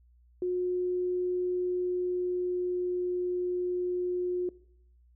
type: tone with pitch glide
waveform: sine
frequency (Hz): 361 to 358.9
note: F#4 to F4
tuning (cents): -43 to +47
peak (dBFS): -27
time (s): 0.42-4.49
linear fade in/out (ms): 2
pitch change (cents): -10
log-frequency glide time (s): 1.46-3.12
effects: noise-tail reverb RT60 0.7 s tail -21 dB re dry + added 60 Hz sine -58 dBFS peak until 5.15 s